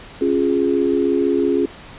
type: chord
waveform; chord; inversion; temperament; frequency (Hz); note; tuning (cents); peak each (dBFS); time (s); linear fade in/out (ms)
sine; Db major; none; equal with one note detuned; 273.5 / 349.2 / 415.3; Db4 / F4 / Ab4; -23 / 0 / 0; -19; 0.21-1.66; 5
effects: pink hiss -39 dBFS RMS until 1.98 s + resampled to 8000 Hz